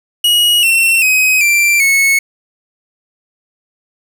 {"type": "tone with pitch steps", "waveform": "45% pulse", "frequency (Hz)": [2900, 2706, 2525, 2356, 2198], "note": ["F#7", "E7", "D#7", "D7", "C#7"], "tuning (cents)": [-35, 45, 25, 5, -15], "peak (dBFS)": -8, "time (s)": [0.24, 2.19], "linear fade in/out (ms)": 5, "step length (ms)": 390, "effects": ["8-bit"]}